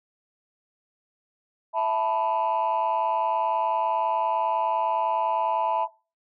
sine chord, E suspended fourth, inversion none, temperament just, 659.3 / 879 / 988.9 Hz, E5 / A5 / B5, 0 / -2 / +2 cents, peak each -25 / -24 / -25 dBFS, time 1.73-5.88 s, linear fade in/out 50 ms, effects noise-tail reverb RT60 0.3 s tail -19 dB re dry + tanh soft clip ceiling -17 dBFS

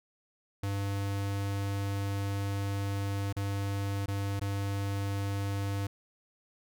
square tone with dropouts, 99.5 Hz, G2, 26 cents sharp, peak -31 dBFS, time 0.63-5.87 s, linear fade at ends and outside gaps 5 ms, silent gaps 3.327-3.365 / 4.06-4.081 / 4.396-4.413 s, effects none

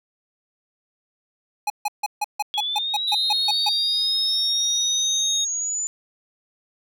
square tone bursts, 836 Hz, G#5, 11 cents sharp, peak -21 dBFS, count 12, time 1.67-3.692 s, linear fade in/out 5 ms, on 31 ms, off 150 ms
sine linear sweep, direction up, 3322 to 7060 Hz, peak -23 dBFS, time 2.54-5.87 s, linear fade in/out 0 ms
triangle tone, 3729 Hz, A#7, in tune, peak -20 dBFS, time 3.07-5.45 s, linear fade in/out 10 ms
effects none

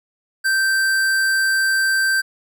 sine tone with hard clipping, 1562 Hz, G6, 7 cents flat, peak -17 dBFS, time 0.44-2.22 s, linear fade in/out 20 ms, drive 16 dB, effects none

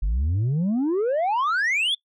sine exponential sweep, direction up, 45 to 3549 Hz, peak -17 dBFS, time 0.02-1.95 s, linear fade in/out 10 ms, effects noise-tail reverb RT60 0.1 s tail -23 dB re dry + tanh soft clip ceiling -19 dBFS

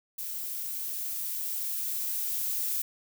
violet noise with level ramp, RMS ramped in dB -36 to -30 dBFS, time 0.18-2.82 s, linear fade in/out 5 ms, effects none

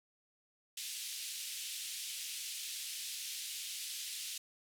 pink band-pass noise, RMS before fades -43 dBFS, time 0.77-4.38 s, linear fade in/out 5 ms, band 2800 to 13000 Hz, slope 24 dB/octave, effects none

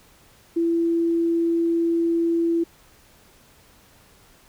sine tone, 335.3 Hz, E4, 30 cents sharp, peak -18 dBFS, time 0.56-2.64 s, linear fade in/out 10 ms, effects pink hiss -54 dBFS RMS until 4.48 s

